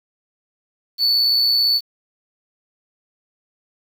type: tone with amplitude modulation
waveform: triangle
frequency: 4467 Hz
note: C#8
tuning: 12 cents sharp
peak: -11 dBFS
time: 0.98-1.81 s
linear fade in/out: 50 ms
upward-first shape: sine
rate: 118 Hz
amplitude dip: 40%
effects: 7-bit